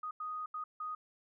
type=tone bursts at uneven times; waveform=sine; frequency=1244.5 Hz; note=D#6; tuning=in tune; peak=-37 dBFS; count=4; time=0.03-0.11 / 0.2-0.46 / 0.54-0.64 / 0.8-0.95 s; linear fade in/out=5 ms; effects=none